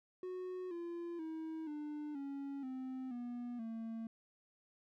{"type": "tone with pitch steps", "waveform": "triangle", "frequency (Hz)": [367.1, 342.5, 319.6, 298.2, 278.2, 259.6, 242.2, 226], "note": ["F#4", "F4", "D#4", "D4", "C#4", "C4", "B3", "A3"], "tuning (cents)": [-14, -34, 47, 27, 6, -13, -34, 47], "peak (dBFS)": -39, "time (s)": [0.23, 4.07], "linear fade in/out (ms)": 2, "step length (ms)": 480, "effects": []}